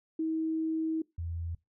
sine tone pair in turn, 320 / 84.03 Hz, D#4 / E2, +49 / +34 cents, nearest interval octave + major seventh, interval 2315 cents, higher first, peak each -28 / -33 dBFS, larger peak first, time 0.19-1.02 / 1.18-1.55 s, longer first, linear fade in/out 5 ms, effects noise-tail reverb RT60 0.2 s tail -22 dB re dry

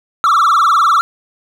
triangle tone with vibrato, 1244.5 Hz, D#6, in tune, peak -6 dBFS, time 0.24-1.01 s, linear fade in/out 0 ms, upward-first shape sine, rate 20 Hz, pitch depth 180 cents each way, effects none

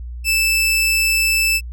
sawtooth tone, 2637 Hz, E7, in tune, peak -11 dBFS, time 0.24-1.61 s, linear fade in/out 50 ms, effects added 60 Hz sine -27 dBFS peak until 1.72 s

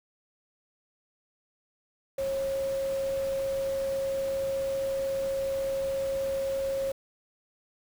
sine tone in noise, 543 Hz, C#5, 36 cents flat, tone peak -27 dBFS, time 2.18-6.92 s, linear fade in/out 5 ms, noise pink, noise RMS -44 dBFS, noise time 2.18-6.92 s, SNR +14 dB, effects none

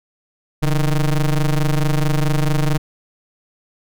square ring-modulated tone, 77.78 Hz, D#2, in tune, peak -12 dBFS, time 0.62-2.78 s, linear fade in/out 10 ms, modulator 65.5 Hz, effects none

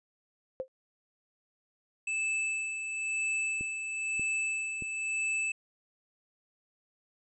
sine tone with exponential decay, 522 Hz, C5, 4 cents flat, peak -27 dBFS, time 0.6-0.68 s, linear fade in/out 0 ms, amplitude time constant 17 ms
square tone with tremolo, 2627 Hz, E7, 7 cents flat, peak -29 dBFS, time 2.07-5.52 s, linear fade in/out 5 ms, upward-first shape sine, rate 1 Hz, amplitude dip 50%
clicks, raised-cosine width 3 ms, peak -29 dBFS, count 3, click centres 3.61 / 4.196 / 4.823 s
effects resampled to 22050 Hz

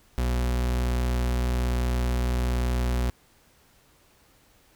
40% pulse tone, 61.2 Hz, B1, 15 cents flat, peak -22 dBFS, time 0.18-3.1 s, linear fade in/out 0 ms, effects pink hiss -60 dBFS RMS until 4.75 s

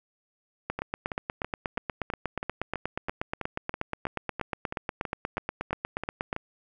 two click trains, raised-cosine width 0.5 ms, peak -14 / -17 dBFS, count 48 / 18, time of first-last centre 0.7-6.329 / 0.79-6.364 s, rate 8.35 / 3.05 Hz, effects none

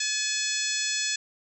harmonic tone with a mistuned harmonic, 858 Hz, A5, 44 cents flat, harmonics 2 / 3 / 4 / 5 / 6 / 7 / 8 / 9, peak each -34 / -34 / -34 / -34 / -34 / -34 / -34 / -34 dBFS, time 0-1.16 s, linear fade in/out 5 ms, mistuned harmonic 3, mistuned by -26 cents, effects none

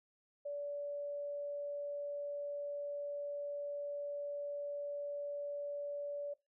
sine tone, 576 Hz, D5, 34 cents flat, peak -38 dBFS, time 0.45-6.34 s, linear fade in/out 10 ms, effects noise-tail reverb RT60 0.2 s tail -19 dB re dry

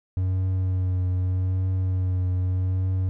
triangle tone with vibrato, 92.5 Hz, F#2, in tune, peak -19 dBFS, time 0.17-3.09 s, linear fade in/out 0 ms, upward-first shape triangle, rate 0.82 Hz, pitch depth 25 cents each way, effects none

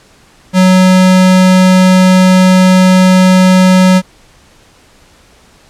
square tone, 185.4 Hz, F#3, 4 cents sharp, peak -4 dBFS, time 0.53-4.02 s, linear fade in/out 50 ms, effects pink hiss -44 dBFS RMS until 5.69 s + low-pass 9000 Hz 12 dB/octave

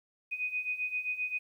sine beating tone pair, 2489 / 2496.6 Hz, D#7 / D#7, 0 / +5 cents, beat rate 7.6 Hz, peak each -37 / -33 dBFS, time 0.31-1.39 s, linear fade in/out 20 ms, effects 11-bit

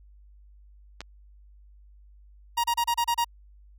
clicks, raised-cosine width 0.2 ms, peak -18 / -27 dBFS, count 2, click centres 1.006 / 1.015 s
45% pulse tone bursts, 943 Hz, A#5, 20 cents sharp, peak -22 dBFS, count 7, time 2.57-3.246 s, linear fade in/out 10 ms, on 70 ms, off 31 ms
effects added 50 Hz sine -50 dBFS peak until 3.78 s

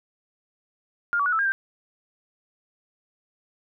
sine tone with pitch steps, 1409 / 1142 / 1460 / 1315 / 1613 / 1572 Hz, F6 / D6 / F#6 / E6 / G6 / G6, +15 / -49 / -24 / -5 / +49 / +4 cents, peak -20 dBFS, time 1.13-1.52 s, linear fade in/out 0 ms, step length 65 ms, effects none

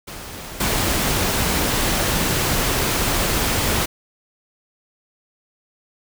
pink noise with level steps, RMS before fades -34 / -20 dBFS, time 0.07-3.86 s, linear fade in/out 10 ms, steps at 0.6 s, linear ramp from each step 5 ms, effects none

